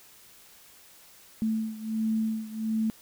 sine beating tone pair, 220 / 221.4 Hz, A3 / A3, 0 / +11 cents, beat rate 1.4 Hz, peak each -28 / -31 dBFS, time 1.42-2.9 s, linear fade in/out 0 ms, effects white hiss -54 dBFS RMS until 3.01 s

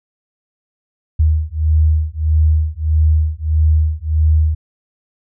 sine beating tone pair, 77.2 / 78.8 Hz, D#2 / D#2, -13 / +23 cents, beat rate 1.6 Hz, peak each -14 dBFS, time 1.19-4.55 s, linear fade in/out 10 ms, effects none

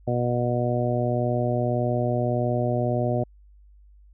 harmonic tone, 121.7 Hz, B2, 25 cents flat, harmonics 1 / 2 / 3 / 4 / 5 / 6, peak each -25 / -29 / -30 / -32 / -27 / -32 dBFS, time 0.07-3.24 s, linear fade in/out 10 ms, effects added 50 Hz sine -49 dBFS peak until 4.13 s

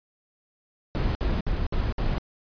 brown noise bursts, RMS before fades -25 dBFS, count 5, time 0.95-2.182 s, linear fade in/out 0 ms, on 200 ms, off 58 ms, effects resampled to 11025 Hz

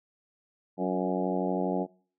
harmonic tone with a mistuned harmonic, 92.5 Hz, F#2, in tune, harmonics 2 / 3 / 4 / 5 / 6 / 7 / 8 / 9, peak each -31 / -33 / -34 / -35 / -36 / -36 / -37 / -38 dBFS, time 0.77-1.87 s, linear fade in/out 50 ms, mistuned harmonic 4, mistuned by -39 cents, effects noise-tail reverb RT60 0.5 s tail -25 dB re dry

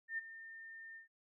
sine tone with ADSR envelope, 1810 Hz, A6, 48 cents sharp, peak -35 dBFS, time 0.08-1.08 s, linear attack 100 ms, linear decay 20 ms, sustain -14 dB, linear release 120 ms, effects none

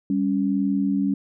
sine tone pair together, 197.44 / 278.7 Hz, G3 / C#4, +13 / +9 cents, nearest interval tritone, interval 596 cents, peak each -22 dBFS, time 0.1-1.14 s, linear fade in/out 2 ms, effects none

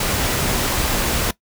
pink noise, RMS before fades -20 dBFS, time 0-1.31 s, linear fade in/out 5 ms, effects noise-tail reverb RT60 0.1 s tail -19 dB re dry

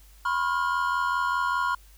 triangle tone cluster, 990 / 1075 / 1412 Hz, B5 / C6 / F6, +4 / +47 / +19 cents, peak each -26 dBFS, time 0.25-1.75 s, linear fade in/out 5 ms, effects added 50 Hz sine -50 dBFS peak until 1.97 s + white hiss -58 dBFS RMS until 1.97 s

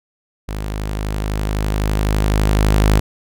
sawtooth tone with level ramp, 51.91 Hz, G#1, in tune, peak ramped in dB -19 to -6 dBFS, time 0.48-3 s, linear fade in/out 10 ms, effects none

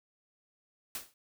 white noise with exponential decay, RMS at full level -35 dBFS, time 0.95-1.14 s, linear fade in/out 2 ms, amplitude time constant 41 ms, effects none

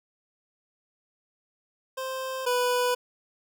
25% pulse tone pair in turn, 523.3 / 493.9 Hz, C5 / B4, 0 / 0 cents, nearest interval minor second, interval 100 cents, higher first, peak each -27 / -19 dBFS, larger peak second, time 1.97-2.46 / 2.46-2.95 s, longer neither, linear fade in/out 10 ms, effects none

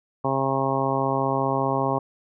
harmonic tone, 135 Hz, C#3, 45 cents flat, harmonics 1 / 2 / 3 / 4 / 5 / 6 / 7 / 8, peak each -29 / -29 / -29 / -29 / -29 / -29 / -29 / -29 dBFS, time 0.24-1.99 s, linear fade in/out 10 ms, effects none

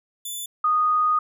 10% pulse / sine tone pair in turn, 3500 / 1237.4 Hz, A7 / D#6, -10 / -10 cents, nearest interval octave + tritone, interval 1800 cents, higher first, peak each -22 / -17 dBFS, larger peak second, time 0.25-0.46 / 0.64-1.19 s, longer second, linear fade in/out 5 ms, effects none

